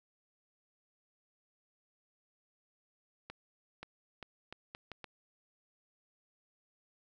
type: accelerating click train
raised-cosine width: 0.3 ms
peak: -28 dBFS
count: 7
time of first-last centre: 3.3-5.043 s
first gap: 530 ms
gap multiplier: 0.75
effects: none